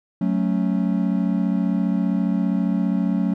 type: chord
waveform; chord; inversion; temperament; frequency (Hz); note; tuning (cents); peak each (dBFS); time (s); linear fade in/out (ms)
triangle; F# minor; none; equal; 185 / 220 / 277.2; F#3 / A3 / C#4; 0 / 0 / 0; -19 / -21 / -23; 0.21-3.34; 5
effects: none